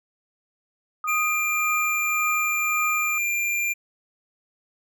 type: tone with tremolo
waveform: sine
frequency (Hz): 1244.5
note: D#6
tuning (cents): 0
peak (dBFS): -23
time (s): 1.04-3.18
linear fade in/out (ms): 2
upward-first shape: triangle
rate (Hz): 1.8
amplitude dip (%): 60
type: tone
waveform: square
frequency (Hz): 2384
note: D7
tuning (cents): +25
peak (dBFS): -23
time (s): 1.07-3.74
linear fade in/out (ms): 20
effects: none